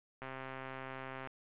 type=click train; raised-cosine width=0.5 ms; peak=-29 dBFS; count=140; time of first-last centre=0.22-1.273 s; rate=132 Hz; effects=resampled to 8000 Hz + 10-bit